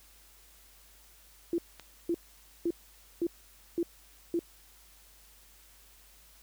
sine tone bursts, 340.2 Hz, F4, 45 cents flat, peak -26 dBFS, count 6, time 1.53-4.392 s, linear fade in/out 2 ms, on 52 ms, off 510 ms
click, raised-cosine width 0.2 ms, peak -28 dBFS, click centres 1.797 s
effects added 50 Hz sine -61 dBFS peak until 6.42 s + white hiss -59 dBFS RMS until 6.42 s

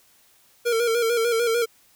square tone with vibrato, 464.1 Hz, A#4, 8 cents flat, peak -20 dBFS, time 0.65-1.66 s, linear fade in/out 20 ms, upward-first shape square, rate 6.7 Hz, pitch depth 46 cents each way, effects white hiss -58 dBFS RMS until 1.95 s

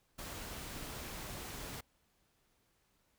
pink noise, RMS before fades -45 dBFS, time 0.18-1.81 s, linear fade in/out 10 ms, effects pink hiss -75 dBFS RMS until 3.18 s

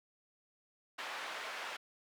white band-pass noise, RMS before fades -43 dBFS, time 0.98-1.77 s, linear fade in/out 10 ms, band 640 to 2200 Hz, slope 12 dB/octave, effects none

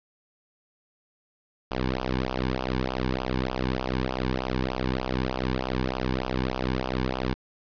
sawtooth tone with flanger, 64 Hz, C2, 38 cents flat, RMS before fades -28 dBFS, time 1.71-7.34 s, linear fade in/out 0 ms, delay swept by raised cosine 0.48 to 1.58 ms, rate 3.3 Hz, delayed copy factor -0.95, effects resampled to 11025 Hz + 8-bit

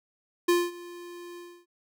square tone with ADSR envelope, 349.2 Hz, F4, in tune, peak -19 dBFS, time 0.48-1.66 s, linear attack 10 ms, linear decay 220 ms, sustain -22 dB, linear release 290 ms, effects none

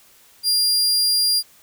sawtooth tone, 4800 Hz, D8, 37 cents sharp, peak -13 dBFS, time 0.43-1.43 s, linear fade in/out 50 ms, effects white hiss -52 dBFS RMS until 1.62 s

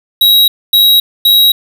square tone bursts, 3838 Hz, A#7, 50 cents sharp, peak -5 dBFS, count 3, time 0.21-1.52 s, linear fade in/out 5 ms, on 270 ms, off 250 ms, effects 7-bit

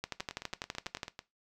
two click trains, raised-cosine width 0.2 ms, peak -24 / -18 dBFS, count 10 / 13, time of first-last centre 0.2-1.191 / 0.04-1.032 s, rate 9.08 / 12.1 Hz, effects noise-tail reverb RT60 0.2 s tail -17 dB re dry

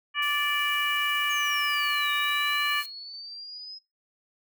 harmonic tone, 584 Hz, D5, 10 cents flat, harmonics 2 / 3 / 4 / 5, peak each -30 / -30 / -30 / -30 dBFS, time 0.14-2.84 s, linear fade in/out 50 ms
blue noise, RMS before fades -42 dBFS, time 0.22-2.86 s, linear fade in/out 5 ms
sine exponential two-way sweep, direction down then up, 6645 to 3729 to 5120 Hz, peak -38 dBFS, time 1.29-3.79 s, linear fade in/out 20 ms, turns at 2.12 s
effects noise-tail reverb RT60 0.2 s tail -18 dB re dry

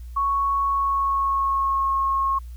sine tone with pitch glide, 1108.7 to 1086.5 Hz, C#6 to C#6, 0 to -35 cents, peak -19 dBFS, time 0.16-2.39 s, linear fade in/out 10 ms, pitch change -35 cents, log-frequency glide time 0.64-1.93 s, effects added 60 Hz sine -34 dBFS peak until 2.56 s + white hiss -59 dBFS RMS until 2.56 s

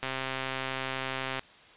click train, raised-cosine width 0.3 ms, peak -16 dBFS, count 181, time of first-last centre 0.03-1.394 s, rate 132 Hz, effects white hiss -54 dBFS RMS until 1.76 s + resampled to 8000 Hz

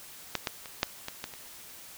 clicks, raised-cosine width 0.2 ms, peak -10 / -11 / -24 / -7 / -17 / -17 / -26 dBFS, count 7, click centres 0.353 / 0.472 / 0.658 / 0.831 / 1.084 / 1.241 / 1.338 s, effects white hiss -48 dBFS RMS until 1.97 s

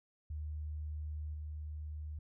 sine tone with level steps, 76 Hz, D#2, 40 cents flat, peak -38 / -40 dBFS, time 0.3-2.19 s, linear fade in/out 5 ms, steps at 1.34 s, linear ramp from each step 2 ms, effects none

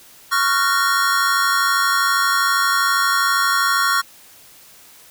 square chord, Gb major seventh, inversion second, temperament just, 1110 / 1387.5 / 1480 / 1850 Hz, Db6 / F6 / Gb6 / Bb6, +2 / -12 / 0 / -14 cents, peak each -20 / -20 / -25 / -25 dBFS, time 0.31-4.02 s, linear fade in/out 20 ms, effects white hiss -46 dBFS RMS until 5.1 s

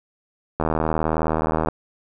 click train, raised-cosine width 1 ms, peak -7 dBFS, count 87, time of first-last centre 0.6-1.686 s, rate 79.2 Hz, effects none

